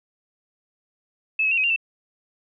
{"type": "tone with pitch steps", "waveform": "sine", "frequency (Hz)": [2604, 2567, 2738, 2534, 2777, 2662], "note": ["E7", "E7", "F7", "D#7", "F7", "E7"], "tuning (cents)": [-22, -47, -35, 31, -10, 16], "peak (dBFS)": -18, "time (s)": [1.39, 1.762], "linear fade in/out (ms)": 5, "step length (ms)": 62, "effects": []}